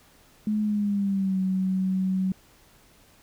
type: tone with pitch glide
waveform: sine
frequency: 212.4 to 188.14 Hz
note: G#3 to F#3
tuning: +39 to +29 cents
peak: -22 dBFS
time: 0.47-2.32 s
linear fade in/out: 2 ms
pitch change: -210 cents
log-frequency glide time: 0.62-1.39 s
effects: pink hiss -57 dBFS RMS until 3.22 s